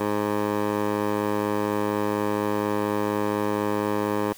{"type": "tone with band-pass filter", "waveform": "15% pulse", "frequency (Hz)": 104.2, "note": "G#2", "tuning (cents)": 6, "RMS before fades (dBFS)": -25, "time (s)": [0, 4.33], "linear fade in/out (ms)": 5, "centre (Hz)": 680, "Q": 1.1, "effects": ["white hiss -47 dBFS RMS until 4.37 s"]}